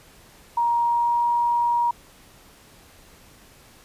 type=tone with pitch glide; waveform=sine; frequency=943 to 950.1 Hz; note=A#5 to A#5; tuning=+20 to +33 cents; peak=-18 dBFS; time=0.57-1.91 s; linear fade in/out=5 ms; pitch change=+13 cents; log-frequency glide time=0.82-1.27 s; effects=pink hiss -51 dBFS RMS until 3.84 s + resampled to 32000 Hz